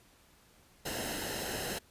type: noise with comb filter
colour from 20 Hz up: pink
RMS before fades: -37 dBFS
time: 0.85-1.79 s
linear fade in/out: 10 ms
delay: 0.86 ms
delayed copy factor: -0.65
effects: pink hiss -63 dBFS RMS until 1.9 s + resampled to 32000 Hz